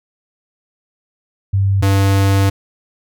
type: tone pair in turn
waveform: sine / square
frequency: 98 / 98 Hz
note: G2 / G2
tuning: 0 / 0 cents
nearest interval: unison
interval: 0 cents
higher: neither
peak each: -11 dBFS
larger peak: neither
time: 1.53-1.82 / 1.82-2.5 s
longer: second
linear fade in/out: 10 ms
effects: none